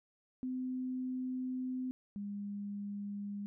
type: tone pair in turn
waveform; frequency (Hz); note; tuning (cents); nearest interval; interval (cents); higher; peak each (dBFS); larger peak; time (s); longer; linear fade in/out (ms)
sine; 255.7 / 202.9; C4 / G#3; -40 / -40; major third; 400; first; -35 / -38; first; 0.43-1.91 / 2.16-3.46; first; 0
effects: none

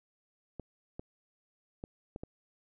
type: clicks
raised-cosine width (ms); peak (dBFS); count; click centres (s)
2; -27; 5; 0.597 / 0.995 / 1.839 / 2.161 / 2.235
effects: none

